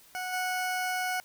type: tone with level steps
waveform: 20% pulse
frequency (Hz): 736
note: F#5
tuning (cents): -9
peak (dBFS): -28 / -24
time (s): 0.15-1.2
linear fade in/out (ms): 0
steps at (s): 0.32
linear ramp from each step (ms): 20
effects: white hiss -57 dBFS RMS until 1.24 s